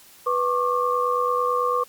sine tone cluster, 493.6 / 1090 / 1179 Hz, B4 / C#6 / D6, -1 / -29 / +6 cents, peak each -24 dBFS, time 0.26-1.84 s, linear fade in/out 10 ms, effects white hiss -50 dBFS RMS until 1.88 s + Opus 48 kbps

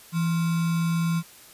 sine tone with sample-and-hold, 167 Hz, E3, 23 cents sharp, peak -21 dBFS, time 0.12-1.23 s, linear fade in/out 50 ms, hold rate 1225 Hz, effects white hiss -49 dBFS RMS until 1.53 s + resampled to 32000 Hz

